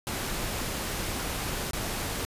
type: noise with dropouts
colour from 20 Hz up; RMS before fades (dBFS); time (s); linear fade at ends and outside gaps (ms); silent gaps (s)
pink; -32; 0.07-2.25; 0; 1.71-1.733
effects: resampled to 32000 Hz